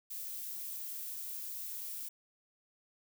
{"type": "noise", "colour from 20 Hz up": "violet", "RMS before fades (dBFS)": -42, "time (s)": [0.1, 2.09], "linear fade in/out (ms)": 10, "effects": []}